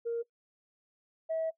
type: tone pair in turn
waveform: sine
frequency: 466.2 / 646.1 Hz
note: A#4 / E5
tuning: 0 / -35 cents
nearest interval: tritone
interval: 565 cents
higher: second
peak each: -29 / -28 dBFS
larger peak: second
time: 0.05-0.23 / 1.29-1.51 s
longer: second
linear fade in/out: 20 ms
effects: noise-tail reverb RT60 0.1 s tail -20 dB re dry + tanh soft clip ceiling -26 dBFS